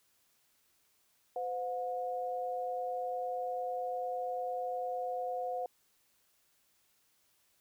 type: tone pair together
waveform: sine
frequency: 510 / 721.2 Hz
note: C5 / F#5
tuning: -44 / -45 cents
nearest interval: tritone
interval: 599 cents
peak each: -37 / -36 dBFS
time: 1.36-5.66 s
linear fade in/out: 2 ms
effects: white hiss -72 dBFS RMS until 7.6 s